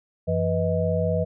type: tone cluster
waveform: sine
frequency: 94.3 / 169.7 / 493.2 / 632 Hz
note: F#2 / F3 / B4 / D#5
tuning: +33 / -49 / -2 / +27 cents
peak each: -26 dBFS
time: 0.27-1.25 s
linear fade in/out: 20 ms
effects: none